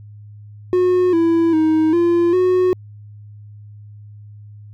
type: tone with pitch steps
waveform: triangle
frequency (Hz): 362.8 / 332.2 / 314.9 / 343.7 / 366.3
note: F#4 / E4 / D#4 / F4 / F#4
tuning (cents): -34 / +13 / +21 / -28 / -17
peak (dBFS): -10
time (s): 0.73-2.73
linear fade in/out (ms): 0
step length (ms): 400
effects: added 104 Hz sine -36 dBFS peak until 4.73 s